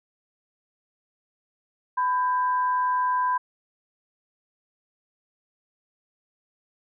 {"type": "tone pair together", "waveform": "sine", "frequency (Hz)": [1001, 1589], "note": ["B5", "G6"], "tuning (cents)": [23, 23], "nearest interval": "minor sixth", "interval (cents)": 800, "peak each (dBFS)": [-21, -32], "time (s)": [1.97, 3.38], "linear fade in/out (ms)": 10, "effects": []}